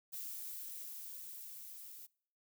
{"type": "noise with level ramp", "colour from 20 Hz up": "violet", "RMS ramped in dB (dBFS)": [-44, -52], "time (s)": [0.12, 2.07], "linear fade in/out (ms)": 20, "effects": ["noise-tail reverb RT60 0.6 s tail -25 dB re dry"]}